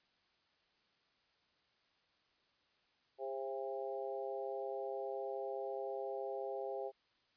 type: harmonic tone with a mistuned harmonic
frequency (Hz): 134.3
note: C3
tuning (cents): +46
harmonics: 3 / 4 / 5 / 6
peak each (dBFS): -43 / -43 / -46 / -47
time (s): 3.18-6.92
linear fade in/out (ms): 50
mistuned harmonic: 4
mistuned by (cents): -15
effects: white hiss -75 dBFS RMS until 7.36 s + resampled to 11025 Hz